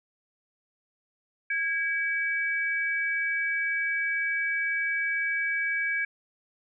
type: tone pair together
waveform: sine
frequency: 1641 / 2289 Hz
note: G#6 / D7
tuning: -21 / -45 cents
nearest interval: tritone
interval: 576 cents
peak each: -28 dBFS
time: 1.5-6.05 s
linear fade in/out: 5 ms
effects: none